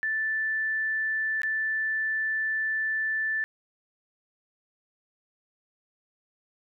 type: tone with dropouts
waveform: sine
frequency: 1760 Hz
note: A6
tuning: in tune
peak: -25 dBFS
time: 0.03-3.44 s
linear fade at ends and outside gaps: 0 ms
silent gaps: 1.418-1.433 s
effects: none